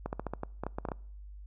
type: clicks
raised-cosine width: 1 ms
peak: -20 dBFS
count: 12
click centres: 0.06 / 0.129 / 0.196 / 0.267 / 0.336 / 0.434 / 0.636 / 0.666 / 0.785 / 0.852 / 0.887 / 0.918 s
effects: noise-tail reverb RT60 0.6 s tail -25 dB re dry + added 50 Hz sine -44 dBFS peak until 1.46 s

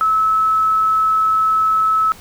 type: tone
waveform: sine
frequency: 1299 Hz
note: E6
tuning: 26 cents flat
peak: -12 dBFS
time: 0.01-2.12 s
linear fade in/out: 0 ms
effects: pink hiss -41 dBFS RMS until 2.2 s

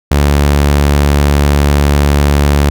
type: tone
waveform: sawtooth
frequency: 72 Hz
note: D2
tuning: 34 cents flat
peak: -3 dBFS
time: 0.11-2.7 s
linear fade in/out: 5 ms
effects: none

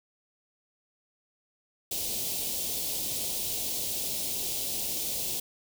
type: band-stop noise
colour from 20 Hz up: white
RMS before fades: -32 dBFS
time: 1.91-5.4 s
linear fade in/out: 5 ms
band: 720 to 2900 Hz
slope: 24 dB/octave
effects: none

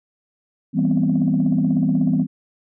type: chord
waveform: sine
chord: C major seventh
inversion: first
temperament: just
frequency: 163.52 / 196.22 / 245.3 / 261.6 Hz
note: E3 / G3 / B3 / C4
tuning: -14 / +2 / -12 / 0 cents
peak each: -20 dBFS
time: 0.73-2.27 s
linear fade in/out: 50 ms
effects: tanh soft clip ceiling -9 dBFS

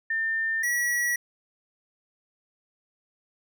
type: tone pair in turn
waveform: sine / square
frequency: 1800 / 1929 Hz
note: A6 / B6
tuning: +39 / -41 cents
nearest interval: minor second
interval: 120 cents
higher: second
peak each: -24 dBFS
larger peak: neither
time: 0.1-0.63 / 0.63-1.16 s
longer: neither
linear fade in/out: 5 ms
effects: none

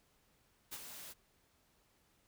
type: noise with ADSR envelope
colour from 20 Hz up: white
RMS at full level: -43 dBFS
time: 0.71-1.14 s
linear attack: 22 ms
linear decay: 44 ms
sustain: -7 dB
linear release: 30 ms
effects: pink hiss -73 dBFS RMS until 2.27 s

